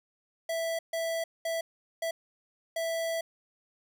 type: tone bursts at uneven times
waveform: square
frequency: 659.3 Hz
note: E5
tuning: in tune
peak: -30 dBFS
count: 5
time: 0.49-0.79 / 0.93-1.24 / 1.45-1.61 / 2.02-2.11 / 2.76-3.21 s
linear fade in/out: 5 ms
effects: none